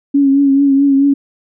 sine tone with vibrato, 277.2 Hz, C#4, in tune, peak -7 dBFS, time 0.14-1.14 s, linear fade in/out 10 ms, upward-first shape triangle, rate 4.6 Hz, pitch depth 44 cents each way, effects none

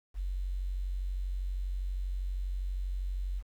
sine tone, 46.25 Hz, F#1, in tune, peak -31 dBFS, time 0.14-3.43 s, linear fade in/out 50 ms, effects 10-bit

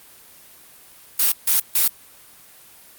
blue noise bursts, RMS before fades -17 dBFS, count 3, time 1.19-1.88 s, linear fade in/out 5 ms, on 130 ms, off 150 ms, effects white hiss -47 dBFS RMS until 2.98 s + Opus 32 kbps

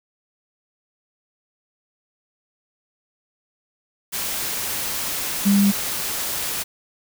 sine tone in noise, 200.2 Hz, G3, 37 cents sharp, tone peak -13 dBFS, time 5.45-5.72 s, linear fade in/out 20 ms, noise white, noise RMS -26 dBFS, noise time 4.12-6.64 s, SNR +10 dB, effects none

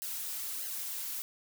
blue noise with flanger, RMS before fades -38 dBFS, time 0.02-1.22 s, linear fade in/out 0 ms, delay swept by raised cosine 0.84 to 4.44 ms, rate 1.6 Hz, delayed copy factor -0.75, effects none

